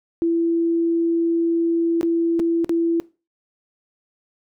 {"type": "tone with dropouts", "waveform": "sine", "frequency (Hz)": 334.6, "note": "E4", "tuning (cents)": 26, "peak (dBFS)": -16, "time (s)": [0.22, 3], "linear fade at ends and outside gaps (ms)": 0, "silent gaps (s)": [[2.011, 2.03], [2.394, 2.399], [2.645, 2.694]], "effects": ["noise-tail reverb RT60 0.3 s tail -21 dB re dry"]}